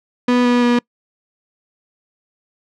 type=tone with pitch steps; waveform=35% pulse; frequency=246.2 / 243.8 / 241.4 Hz; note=B3 / B3 / B3; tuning=-5 / -22 / -39 cents; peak=-10 dBFS; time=0.28-0.79 s; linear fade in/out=5 ms; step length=170 ms; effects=noise-tail reverb RT60 0.1 s tail -26 dB re dry + low-pass 4000 Hz 12 dB/octave